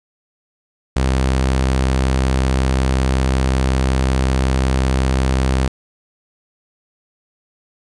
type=tone; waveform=sawtooth; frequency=65.41 Hz; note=C2; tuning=in tune; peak=-10 dBFS; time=0.96-5.68 s; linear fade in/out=5 ms; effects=resampled to 22050 Hz + 8-bit